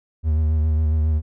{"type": "tone with vibrato", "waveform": "triangle", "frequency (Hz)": 77.78, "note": "D#2", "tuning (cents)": 0, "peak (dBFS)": -14, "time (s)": [0.23, 1.22], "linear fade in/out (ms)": 50, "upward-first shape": "sine", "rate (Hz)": 7.3, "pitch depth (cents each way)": 36, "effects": []}